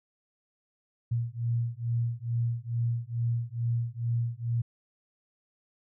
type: beating tone pair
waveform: sine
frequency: 116.54 / 118.84 Hz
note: A#2 / A#2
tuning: 0 / +34 cents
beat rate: 2.3 Hz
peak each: -30 dBFS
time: 1.11-4.62 s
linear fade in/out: 10 ms
effects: none